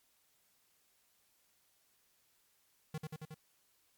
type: tone with echo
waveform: square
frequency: 155.56 Hz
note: D#3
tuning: in tune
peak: -38 dBFS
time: 2.94-2.98 s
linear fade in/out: 5 ms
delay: 91 ms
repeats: 4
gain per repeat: -2 dB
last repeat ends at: 3.344 s
effects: white hiss -73 dBFS RMS until 3.97 s + MP3 96 kbps